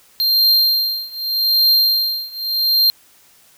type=tone with tremolo; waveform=square; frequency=4183 Hz; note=C8; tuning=1 cent flat; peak=-10 dBFS; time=0.2-2.9 s; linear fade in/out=0 ms; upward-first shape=triangle; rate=0.83 Hz; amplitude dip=95%; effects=white hiss -51 dBFS RMS until 3.57 s